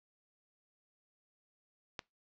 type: click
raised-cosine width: 0.2 ms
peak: -21 dBFS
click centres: 1.992 s
effects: noise-tail reverb RT60 0.2 s tail -24 dB re dry + low-pass 5000 Hz 12 dB/octave